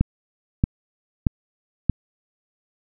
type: click train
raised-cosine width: 5 ms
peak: -4 dBFS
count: 4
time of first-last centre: 0.01-1.897 s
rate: 1.59 Hz
effects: none